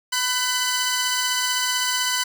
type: tone pair together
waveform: 10% pulse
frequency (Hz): 1000 / 1507.9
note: B5 / F#6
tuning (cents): +21 / +32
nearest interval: perfect fifth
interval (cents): 711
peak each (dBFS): -15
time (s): 0.12-2.24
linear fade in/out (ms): 10
effects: none